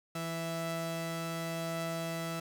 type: tone pair together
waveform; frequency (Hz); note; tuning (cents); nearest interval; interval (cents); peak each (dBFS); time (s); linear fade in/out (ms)
sawtooth; 165.3 / 660.3; E3 / E5; +5 / +3; 2 octaves; 2398; -33 / -34; 0.15-2.4; 5
effects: none